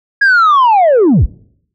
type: linear sweep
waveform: sine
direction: down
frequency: 1665 to 31.89 Hz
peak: -3 dBFS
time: 0.21-1.26 s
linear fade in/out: 10 ms
effects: noise-tail reverb RT60 0.7 s tail -25 dB re dry + tanh soft clip ceiling -4 dBFS